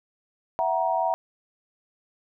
sine tone cluster, 663 / 747 / 943 Hz, E5 / F#5 / A#5, +10 / +16 / +20 cents, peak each -26 dBFS, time 0.59-1.14 s, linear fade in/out 0 ms, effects none

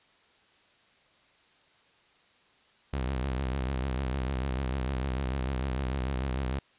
sawtooth tone with vibrato, 65.41 Hz, C2, in tune, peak -25 dBFS, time 2.93-6.59 s, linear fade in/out 5 ms, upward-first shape triangle, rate 6.7 Hz, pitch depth 130 cents each way, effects white hiss -63 dBFS RMS until 6.78 s + resampled to 8000 Hz

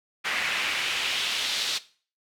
pink noise with band-pass filter sweep, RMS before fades -28 dBFS, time 0.24-1.79 s, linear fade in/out 20 ms, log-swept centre 2100 to 4000 Hz, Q 1.9, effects noise-tail reverb RT60 0.4 s tail -17 dB re dry

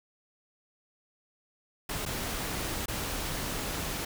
pink noise with dropouts, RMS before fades -34 dBFS, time 1.89-4.05 s, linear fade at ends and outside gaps 5 ms, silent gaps 2.054-2.06 / 2.859-2.881 s, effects none

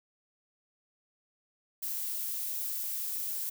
violet noise, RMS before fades -35 dBFS, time 1.82-3.5 s, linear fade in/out 10 ms, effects none

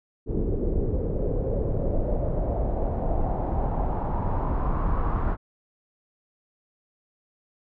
brown noise with low-pass filter sweep, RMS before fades -25 dBFS, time 0.26-5.37 s, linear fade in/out 50 ms, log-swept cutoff 390 to 1200 Hz, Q 3.6, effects none

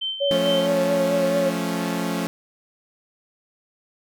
sine tone with tremolo, 3101 Hz, G7, 19 cents flat, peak -23 dBFS, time 0.01-0.67 s, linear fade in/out 10 ms, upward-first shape sine, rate 4.4 Hz, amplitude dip 60%
sine tone with vibrato, 554.4 Hz, C#5, in tune, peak -19 dBFS, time 0.2-1.51 s, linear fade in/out 20 ms, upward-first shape triangle, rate 4.5 Hz, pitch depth 42 cents each way
sawtooth chord, F augmented, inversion none, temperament equal with one note detuned, 174.61 / 218.5 / 277.2 Hz, F3 / A3 / C#4, 0 / -12 / 0 cents, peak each -23 / -24 / -24 dBFS, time 0.31-2.27 s, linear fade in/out 0 ms
effects none

